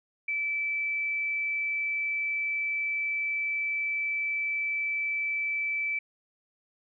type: tone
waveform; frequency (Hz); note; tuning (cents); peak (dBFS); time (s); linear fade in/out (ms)
sine; 2316; D7; -25; -27; 0.28-5.99; 5
effects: none